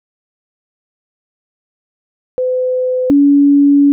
sine tone pair in turn, 508 / 284 Hz, B4 / C#4, +49 / +42 cents, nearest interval minor seventh, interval 1007 cents, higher first, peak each -12 / -5 dBFS, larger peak second, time 2.38-3.1 / 3.1-3.92 s, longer second, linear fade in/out 0 ms, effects none

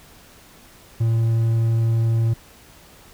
triangle tone, 114 Hz, A#2, 38 cents flat, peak -14 dBFS, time 1-2.34 s, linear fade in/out 10 ms, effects pink hiss -48 dBFS RMS until 3.13 s

